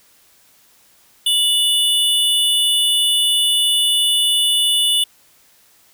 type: tone pair together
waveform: square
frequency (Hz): 2943 / 3500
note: F#7 / A7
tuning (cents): -10 / -10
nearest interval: minor third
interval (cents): 300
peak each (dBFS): -17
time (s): 1.26-5.04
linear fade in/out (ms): 5
effects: white hiss -53 dBFS RMS until 5.93 s